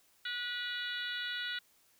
harmonic tone with a mistuned harmonic, 486.6 Hz, B4, 26 cents flat, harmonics 3 / 4 / 5 / 6 / 7 / 8 / 9, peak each -39 / -44 / -51 / -44 / -44 / -42 / -53 dBFS, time 0.25-1.59 s, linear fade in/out 5 ms, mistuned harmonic 7, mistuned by +22 cents, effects white hiss -68 dBFS RMS until 1.99 s

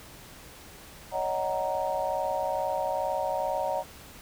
sine chord, D# minor seventh, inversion third, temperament just, 560 / 622.3 / 746.7 / 933.4 Hz, C#5 / D#5 / F#5 / A#5, +18 / 0 / +16 / +2 cents, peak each -32 dBFS, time 1.11-3.84 s, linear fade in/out 50 ms, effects pink hiss -48 dBFS RMS until 4.21 s

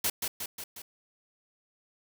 white noise with echo, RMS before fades -28 dBFS, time 0.04-0.1 s, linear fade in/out 5 ms, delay 180 ms, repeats 4, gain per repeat -4 dB, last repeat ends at 0.82 s, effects none

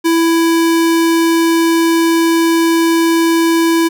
square tone, 331.3 Hz, E4, 9 cents sharp, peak -10 dBFS, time 0.04-3.89 s, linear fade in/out 20 ms, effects none

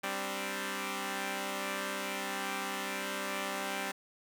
5% pulse chord, G suspended fourth, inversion none, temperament equal, 196 / 261.6 / 293.7 Hz, G3 / C4 / D4, 0 / 0 / 0 cents, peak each -26 / -28 / -30 dBFS, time 0.03-3.92 s, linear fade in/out 10 ms, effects none

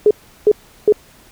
sine tone bursts, 420.8 Hz, G#4, 23 cents sharp, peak -6 dBFS, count 3, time 0.06-0.924 s, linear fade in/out 2 ms, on 48 ms, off 360 ms, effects pink hiss -47 dBFS RMS until 1.31 s

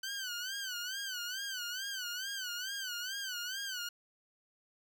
15% pulse tone with vibrato, 1516 Hz, F#6, 42 cents sharp, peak -31 dBFS, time 0.03-3.89 s, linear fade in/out 5 ms, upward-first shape sine, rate 2.3 Hz, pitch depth 120 cents each way, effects none

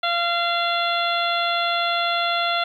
harmonic tone, 688 Hz, F5, 26 cents flat, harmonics 1 / 2 / 3 / 4 / 5 / 6, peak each -24 / -24 / -30 / -30 / -26 / -33 dBFS, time 0.03-2.64 s, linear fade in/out 5 ms, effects 9-bit

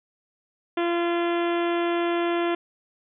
harmonic tone, 343.4 Hz, F4, 29 cents flat, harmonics 1 / 2 / 3 / 4 / 5 / 6 / 7 / 8 / 9 / 10, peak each -23 / -29 / -33 / -35 / -37 / -39 / -40 / -41 / -42 / -43 dBFS, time 0.77-2.55 s, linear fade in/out 5 ms, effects none

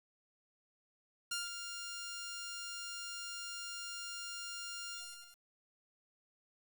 10% pulse tone with ADSR envelope, 1400 Hz, F6, 4 cents sharp, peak -27 dBFS, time 1.31-5.39 s, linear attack 8 ms, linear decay 180 ms, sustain -8 dB, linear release 450 ms, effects 9-bit

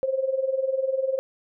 sine tone with tremolo, 530 Hz, C5, 22 cents sharp, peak -19 dBFS, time 0.03-1.19 s, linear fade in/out 0 ms, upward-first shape sine, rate 20 Hz, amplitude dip 75%, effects none

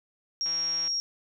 sine tone, 5588 Hz, F8, in tune, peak -26 dBFS, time 0.41-1 s, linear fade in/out 0 ms
click train, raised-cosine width 0.3 ms, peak -29 dBFS, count 71, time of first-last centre 0.46-0.877 s, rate 168 Hz
effects none

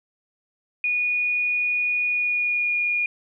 sine tone with pitch glide, 2457 to 2434 Hz, D#7 to D#7, -22 to -39 cents, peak -20 dBFS, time 0.84-3.06 s, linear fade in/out 2 ms, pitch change -17 cents, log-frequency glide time 2.08-2.75 s, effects none

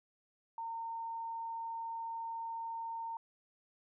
sine tone, 914 Hz, A#5, 34 cents flat, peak -38 dBFS, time 0.58-3.17 s, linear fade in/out 2 ms, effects none

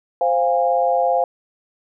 sine chord, F minor, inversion second, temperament equal with one note detuned, 523.3 / 698.5 / 816.3 Hz, C5 / F5 / Ab5, 0 / 0 / -30 cents, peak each -19 / -18 / -21 dBFS, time 0.21-1.24 s, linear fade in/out 2 ms, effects none

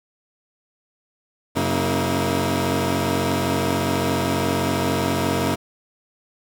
15% pulse tone cluster, 92.3 / 135.9 / 231.9 / 320.5 Hz, F#2 / C#3 / A#3 / E4, -4 / -34 / -9 / -49 cents, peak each -19 dBFS, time 1.55-5.56 s, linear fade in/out 20 ms, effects none

